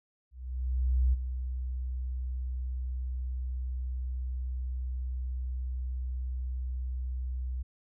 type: tone with ADSR envelope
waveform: sine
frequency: 63.1 Hz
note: B1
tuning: 38 cents sharp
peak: -21 dBFS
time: 0.31-7.63 s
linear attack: 820 ms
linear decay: 23 ms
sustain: -10 dB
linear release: 12 ms
effects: none